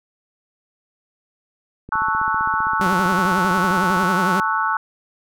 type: click train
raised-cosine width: 3 ms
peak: -23 dBFS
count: 34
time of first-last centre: 1.89-4.033 s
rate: 15.4 Hz
type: chord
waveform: sine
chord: F# minor seventh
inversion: first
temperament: equal with one note detuned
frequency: 880 / 1108.7 / 1313.2 / 1480 Hz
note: A5 / C#6 / E6 / F#6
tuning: 0 / 0 / -7 / 0 cents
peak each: -23 dBFS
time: 1.92-4.77 s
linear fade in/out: 2 ms
type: tone with vibrato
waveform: sawtooth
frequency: 185 Hz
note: F#3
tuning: in tune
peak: -16 dBFS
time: 2.81-4.4 s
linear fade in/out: 0 ms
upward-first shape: triangle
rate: 11 Hz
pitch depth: 150 cents each way
effects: none

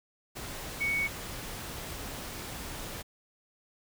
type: tone in noise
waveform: sine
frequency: 2229 Hz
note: C#7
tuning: 9 cents sharp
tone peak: -27 dBFS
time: 0.8-1.08 s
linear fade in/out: 20 ms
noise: pink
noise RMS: -40 dBFS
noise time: 0.35-3.03 s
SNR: +10 dB
effects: none

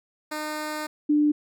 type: tone pair in turn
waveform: 10% pulse / sine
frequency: 305 / 297.3 Hz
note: D#4 / D4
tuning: -34 / +21 cents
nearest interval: unison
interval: 45 cents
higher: first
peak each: -21 / -17 dBFS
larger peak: second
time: 0.31-0.87 / 1.09-1.32 s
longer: first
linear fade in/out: 10 ms
effects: none

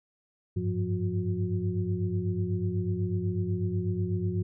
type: tone cluster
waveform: sine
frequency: 96.6 / 104.7 / 177.5 / 362.3 Hz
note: G2 / G#2 / F3 / F#4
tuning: -25 / +15 / +28 / -36 cents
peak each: -31 / -31 / -32 / -35 dBFS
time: 0.56-4.43 s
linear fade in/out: 10 ms
effects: none

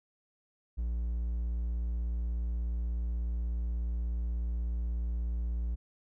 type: tone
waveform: triangle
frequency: 58.27 Hz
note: A#1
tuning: in tune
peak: -28 dBFS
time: 0.77-5.76 s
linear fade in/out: 20 ms
effects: none

